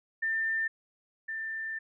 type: tone pair in turn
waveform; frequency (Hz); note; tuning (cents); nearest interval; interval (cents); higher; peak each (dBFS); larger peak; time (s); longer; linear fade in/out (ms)
sine; 1794 / 1784.4; A6 / A6; +33 / +24; unison; 9; first; -27 / -33; first; 0.22-0.68 / 1.28-1.79; second; 10
effects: none